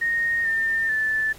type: tone with pitch steps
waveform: sine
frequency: 1856 / 1804.2 / 1753.9 Hz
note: A#6 / A6 / A6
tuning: -8 / +43 / -6 cents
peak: -20 dBFS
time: 0.01-1.33 s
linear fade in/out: 10 ms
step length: 440 ms
effects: pink hiss -47 dBFS RMS until 1.38 s + AAC 48 kbps